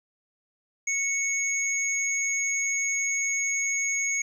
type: tone pair together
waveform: sine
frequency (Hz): 2211 / 6597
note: C#7 / G#8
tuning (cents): -5 / -13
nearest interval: octave + perfect fifth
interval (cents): 1892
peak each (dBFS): -27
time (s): 0.87-4.22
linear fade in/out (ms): 5
effects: 9-bit